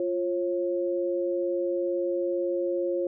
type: tone pair together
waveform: sine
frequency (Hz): 349.2 / 541.9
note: F4 / C#5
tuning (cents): 0 / -39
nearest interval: minor sixth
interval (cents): 761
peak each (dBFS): -27 / -28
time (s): 0-3.07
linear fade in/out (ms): 2
effects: none